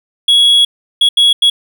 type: tone bursts at uneven times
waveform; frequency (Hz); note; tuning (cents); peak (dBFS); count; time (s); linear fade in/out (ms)
triangle; 3342; G#7; +10; -4; 4; 0.28-0.65 / 1.01-1.09 / 1.17-1.33 / 1.42-1.5; 5
effects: none